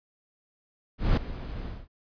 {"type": "noise with ADSR envelope", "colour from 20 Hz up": "brown", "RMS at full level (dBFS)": -19, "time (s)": [0.98, 1.88], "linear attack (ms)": 190, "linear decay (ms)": 6, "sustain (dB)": -16, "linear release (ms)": 220, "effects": ["resampled to 11025 Hz"]}